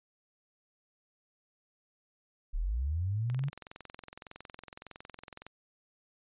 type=linear sweep; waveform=sine; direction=up; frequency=32 to 144.3 Hz; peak=-29 dBFS; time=2.53-3.5 s; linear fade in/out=20 ms
type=click train; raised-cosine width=0.3 ms; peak=-29 dBFS; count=48; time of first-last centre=3.3-5.466 s; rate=21.7 Hz
effects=resampled to 8000 Hz